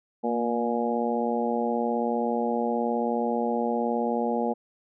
harmonic tone with a mistuned harmonic, 119 Hz, A#2, 36 cents sharp, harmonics 2 / 3 / 4 / 5 / 6 / 7, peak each -28 / -34 / -29 / -33 / -33 / -31 dBFS, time 0.23-4.54 s, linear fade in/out 20 ms, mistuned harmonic 2, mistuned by -28 cents, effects none

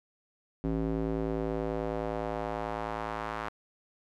square tone with band-pass filter sweep, 54.7 Hz, A1, 9 cents flat, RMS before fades -33 dBFS, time 0.64-3.49 s, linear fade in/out 0 ms, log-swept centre 280 to 1200 Hz, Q 1.5, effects none

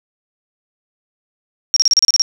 sine tone bursts, 5588 Hz, F8, in tune, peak -8 dBFS, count 9, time 1.74-2.22 s, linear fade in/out 0 ms, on 24 ms, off 33 ms, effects none

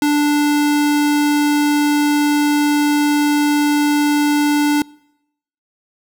square tone, 293.7 Hz, D4, in tune, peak -13 dBFS, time 0.02-4.82 s, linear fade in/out 2 ms, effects noise-tail reverb RT60 0.8 s tail -25 dB re dry

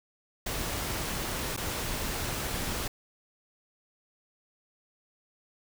pink noise with dropouts, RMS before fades -33 dBFS, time 0.46-2.88 s, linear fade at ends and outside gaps 5 ms, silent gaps 1.565-1.574 s, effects none

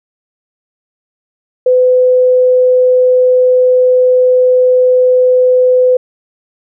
sine tone, 505 Hz, B4, 39 cents sharp, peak -5 dBFS, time 1.66-5.97 s, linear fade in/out 5 ms, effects none

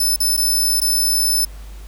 15% pulse tone with dropouts, 5274 Hz, E8, in tune, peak -9 dBFS, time 0-1.45 s, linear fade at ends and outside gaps 5 ms, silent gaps 0.162-0.202 / 0.367-0.375 / 0.803-0.815 s, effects added 50 Hz sine -32 dBFS peak until 1.87 s + pink hiss -46 dBFS RMS until 1.87 s

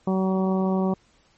harmonic tone, 189.1 Hz, F#3, 38 cents sharp, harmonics 1 / 2 / 3 / 4 / 5 / 6, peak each -21 / -27 / -31 / -33 / -35 / -37 dBFS, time 0.07-0.94 s, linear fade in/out 5 ms, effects pink hiss -61 dBFS RMS until 1.37 s + MP3 32 kbps

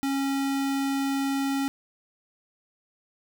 square tone, 274.2 Hz, C#4, 19 cents flat, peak -25 dBFS, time 0.03-1.68 s, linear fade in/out 0 ms, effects 9-bit

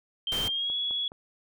sine tone with pitch glide, 3141 to 3366 Hz, G7 to G#7, +3 to +23 cents, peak -27 dBFS, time 0.27-1.08 s, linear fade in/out 2 ms, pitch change +120 cents, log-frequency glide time 0.44-0.74 s
pink noise, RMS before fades -35 dBFS, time 0.32-0.48 s, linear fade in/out 0 ms
click train, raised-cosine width 1 ms, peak -32 dBFS, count 4, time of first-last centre 0.49-1.119 s, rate 4.77 Hz
effects none

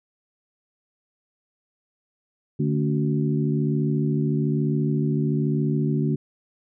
harmonic tone with a mistuned harmonic, 74 Hz, D2, 14 cents sharp, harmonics 2 / 3 / 4 / 5, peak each -22 / -26 / -28 / -30 dBFS, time 2.59-6.16 s, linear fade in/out 10 ms, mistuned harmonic 4, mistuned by -77 cents, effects none

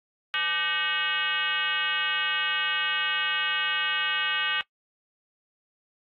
sine tone with frequency modulation, 2217 Hz, C#7, in tune, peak -24 dBFS, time 0.34-4.61 s, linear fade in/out 0 ms, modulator 342 Hz, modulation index 3, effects noise-tail reverb RT60 0.1 s tail -21 dB re dry + AAC 64 kbps

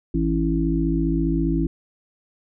harmonic tone, 54.9 Hz, A1, 3 cents flat, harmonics 1 / 3 / 5 / 6, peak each -24 / -24 / -24 / -24 dBFS, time 0.14-1.67 s, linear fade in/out 5 ms, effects none

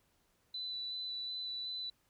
sine tone with vibrato, 3985 Hz, B7, 15 cents sharp, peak -38 dBFS, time 0.54-1.9 s, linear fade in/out 5 ms, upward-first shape square, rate 2.7 Hz, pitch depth 9 cents each way, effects pink hiss -74 dBFS RMS until 2.09 s

